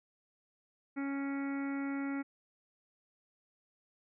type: harmonic tone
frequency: 277.2 Hz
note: C#4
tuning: in tune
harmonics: 1 / 2 / 3 / 4 / 5 / 6 / 7 / 8 / 9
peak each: -34 / -50 / -49 / -56 / -47 / -57 / -50 / -50 / -63 dBFS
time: 0.96-2.23 s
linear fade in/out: 20 ms
effects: none